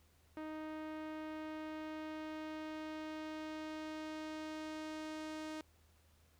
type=tone with low-pass filter sweep; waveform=sawtooth; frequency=311.1 Hz; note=D#4; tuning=in tune; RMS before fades=-45 dBFS; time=0.37-5.61 s; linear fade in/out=0 ms; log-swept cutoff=2000 to 7600 Hz; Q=0.72; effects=added 79 Hz sine -68 dBFS peak until 6.39 s + pink hiss -72 dBFS RMS until 6.39 s